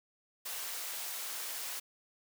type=high-pass noise; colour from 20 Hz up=white; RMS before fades=-40 dBFS; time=0.45-1.8 s; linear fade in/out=10 ms; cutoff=540 Hz; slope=12 dB/octave; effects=none